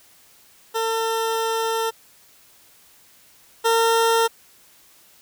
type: tone pair in turn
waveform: 20% pulse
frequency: 450.8 / 456.3 Hz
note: A4 / A#4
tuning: +42 / -37 cents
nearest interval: unison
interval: 21 cents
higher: second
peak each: -16 / -11 dBFS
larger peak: second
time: 0.74-1.91 / 3.64-4.28 s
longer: first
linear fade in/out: 20 ms
effects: white hiss -53 dBFS RMS until 5.21 s